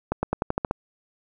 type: accelerating click train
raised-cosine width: 1 ms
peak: -9 dBFS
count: 8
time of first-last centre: 0.12-0.711 s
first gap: 110 ms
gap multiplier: 0.91
effects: none